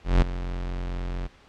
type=tone with ADSR envelope; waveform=45% pulse; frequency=44.48 Hz; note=F1; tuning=32 cents sharp; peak=-13 dBFS; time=0.04-1.28 s; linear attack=180 ms; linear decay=3 ms; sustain=-15 dB; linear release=22 ms; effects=pink hiss -54 dBFS RMS until 1.48 s + low-pass 4000 Hz 12 dB/octave